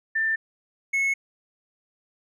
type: tone pair in turn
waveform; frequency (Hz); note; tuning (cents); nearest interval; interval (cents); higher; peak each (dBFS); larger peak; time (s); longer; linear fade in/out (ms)
sine / triangle; 1784 / 2190; A6 / C#7; +23 / -22; major third; 355; second; -21 / -19; second; 0.15-0.36 / 0.93-1.14; neither; 10
effects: resampled to 24000 Hz